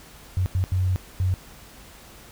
sine tone bursts at uneven times, 92.5 Hz, F#2, in tune, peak -19 dBFS, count 4, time 0.37-0.46 / 0.55-0.64 / 0.72-0.96 / 1.2-1.34 s, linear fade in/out 0 ms, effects added 50 Hz sine -52 dBFS peak until 2.31 s + pink hiss -47 dBFS RMS until 2.31 s

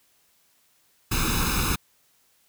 pink noise with comb filter, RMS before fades -24 dBFS, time 1.11-1.76 s, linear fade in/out 10 ms, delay 0.78 ms, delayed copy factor +0.95, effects white hiss -64 dBFS RMS until 2.48 s

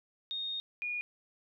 sine tone pair in turn, 3700 / 2442 Hz, A#7 / D#7, -14 / -33 cents, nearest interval perfect fifth, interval 719 cents, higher first, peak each -34 / -33 dBFS, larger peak second, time 0.31-0.6 / 0.82-1.01 s, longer first, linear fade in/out 0 ms, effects none

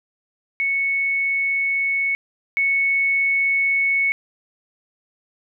sine tone pair in turn, 2211 / 2211 Hz, C#7 / C#7, -5 / -5 cents, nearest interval unison, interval 0 cents, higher neither, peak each -18 / -16 dBFS, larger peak second, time 0.6-2.15 / 2.57-4.12 s, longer neither, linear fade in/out 0 ms, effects none

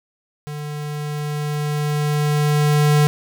square tone with level ramp, 148.6 Hz, D3, 21 cents sharp, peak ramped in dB -28 to -12 dBFS, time 0.47-3.07 s, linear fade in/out 0 ms, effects none

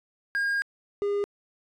triangle tone pair in turn, 1621 / 406.1 Hz, G#6 / G#4, -42 / -39 cents, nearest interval 2 octaves, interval 2397 cents, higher first, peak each -22 dBFS, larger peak neither, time 0.35-0.62 / 1.02-1.24 s, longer first, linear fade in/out 0 ms, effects resampled to 24000 Hz

